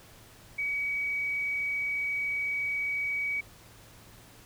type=tone; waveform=sine; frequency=2267 Hz; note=C#7; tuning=38 cents sharp; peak=-28 dBFS; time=0.58-3.41 s; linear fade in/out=10 ms; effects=added 111 Hz sine -60 dBFS peak until 4.45 s + pink hiss -54 dBFS RMS until 4.45 s